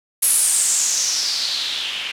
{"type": "noise with low-pass filter sweep", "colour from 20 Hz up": "blue", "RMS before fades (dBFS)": -20, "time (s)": [0.22, 2.12], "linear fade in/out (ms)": 10, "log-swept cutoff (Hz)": [11000, 2700], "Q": 4.7, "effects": []}